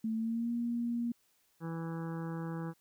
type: tone with pitch glide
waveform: sine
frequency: 222 to 236.6 Hz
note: A3 to A#3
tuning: +16 to +26 cents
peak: -31 dBFS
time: 0.04-1.12 s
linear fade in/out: 5 ms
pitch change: +110 cents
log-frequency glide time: 0.15-0.51 s
type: harmonic tone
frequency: 164.81 Hz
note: E3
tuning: in tune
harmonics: 1 / 2 / 3 / 5 / 6 / 7 / 8 / 9 / 10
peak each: -37 / -43 / -47 / -51 / -53 / -54 / -55 / -56 / -57 dBFS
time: 1.6-2.74 s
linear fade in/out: 50 ms
effects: white hiss -72 dBFS RMS until 2.8 s